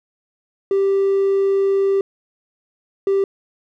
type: tone pair in turn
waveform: triangle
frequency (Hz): 392 / 392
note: G4 / G4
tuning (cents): 0 / 0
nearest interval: unison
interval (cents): 0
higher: neither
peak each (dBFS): -11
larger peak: neither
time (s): 0.71-2.01 / 3.07-3.24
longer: first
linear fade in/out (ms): 2
effects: tanh soft clip ceiling -9 dBFS